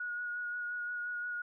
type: tone with vibrato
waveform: sine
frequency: 1450 Hz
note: F#6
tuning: 35 cents flat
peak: -35 dBFS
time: 0-1.42 s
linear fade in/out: 5 ms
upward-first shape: sine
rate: 5.7 Hz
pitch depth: 16 cents each way
effects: none